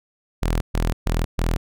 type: tone bursts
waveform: sawtooth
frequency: 41.2 Hz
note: E1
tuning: in tune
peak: -15 dBFS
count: 4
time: 0.42-1.57 s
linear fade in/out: 10 ms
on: 190 ms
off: 130 ms
effects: none